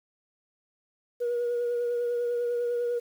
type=tone with vibrato; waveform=sine; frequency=480 Hz; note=B4; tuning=49 cents flat; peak=-24 dBFS; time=1.2-3 s; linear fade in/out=20 ms; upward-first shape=triangle; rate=10 Hz; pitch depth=24 cents each way; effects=tanh soft clip ceiling -22 dBFS + 9-bit